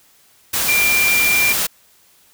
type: tone in noise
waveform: sine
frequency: 2377 Hz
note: D7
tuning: 20 cents sharp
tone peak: -14 dBFS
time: 0.68-1.53 s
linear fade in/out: 10 ms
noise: white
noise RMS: -19 dBFS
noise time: 0.53-1.67 s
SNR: +2 dB
effects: white hiss -53 dBFS RMS until 2.33 s